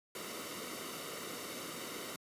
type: noise with comb filter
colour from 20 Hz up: pink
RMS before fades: -43 dBFS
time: 0.15-2.16 s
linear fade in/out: 2 ms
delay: 1.2 ms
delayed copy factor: -0.6
effects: high-pass 200 Hz 12 dB/octave + resampled to 32000 Hz